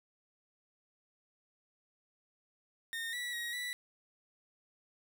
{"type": "tone with pitch steps", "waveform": "30% pulse", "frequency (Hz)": [1834, 1949, 1894, 1962], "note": ["A#6", "B6", "A#6", "B6"], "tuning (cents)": [-29, -23, 27, -12], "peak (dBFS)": -34, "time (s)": [2.93, 3.73], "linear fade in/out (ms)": 0, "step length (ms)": 200, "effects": []}